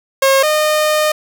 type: tone pair in turn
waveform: sawtooth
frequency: 540 / 611.6 Hz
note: C#5 / D#5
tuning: -45 / -30 cents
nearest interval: major second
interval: 215 cents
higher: second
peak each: -5 / -8 dBFS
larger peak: first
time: 0.22-0.43 / 0.43-1.12 s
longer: second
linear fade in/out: 5 ms
effects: 7-bit